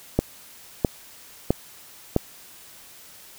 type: click train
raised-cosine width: 2 ms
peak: -4 dBFS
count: 4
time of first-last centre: 0.19-2.164 s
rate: 1.52 Hz
effects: white hiss -47 dBFS RMS until 3.38 s